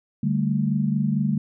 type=chord; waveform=sine; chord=D suspended fourth; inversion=none; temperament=just; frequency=146.83 / 195.78 / 220.2 Hz; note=D3 / G3 / A3; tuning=0 / -2 / +2 cents; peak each=-24 dBFS; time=0.23-1.38 s; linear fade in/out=5 ms; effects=none